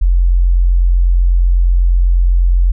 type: tone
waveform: sine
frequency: 44.07 Hz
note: F1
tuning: 16 cents sharp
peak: -7 dBFS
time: 0.01-2.72 s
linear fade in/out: 10 ms
effects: none